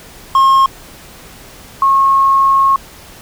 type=tone pair in turn; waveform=triangle / sine; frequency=1075 / 1087.5 Hz; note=C6 / C#6; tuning=+47 / -33 cents; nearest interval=unison; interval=20 cents; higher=second; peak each=-4 / -7 dBFS; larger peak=first; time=0.35-0.66 / 1.82-2.76 s; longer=second; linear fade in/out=2 ms; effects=pink hiss -37 dBFS RMS until 3.21 s